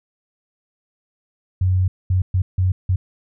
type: tone bursts at uneven times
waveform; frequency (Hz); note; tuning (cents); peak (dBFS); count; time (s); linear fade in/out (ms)
sine; 92.5; F#2; 0; -14; 5; 1.61-1.88 / 2.1-2.22 / 2.34-2.42 / 2.58-2.72 / 2.89-2.96; 5
effects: none